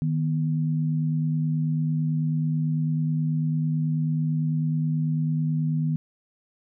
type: tone pair together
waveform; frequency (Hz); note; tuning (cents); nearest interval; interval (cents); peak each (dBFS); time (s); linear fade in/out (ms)
sine; 155.56 / 244.7; D#3 / B3; 0 / -16; minor sixth; 784; -22 / -30; 0.02-5.96; 0
effects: none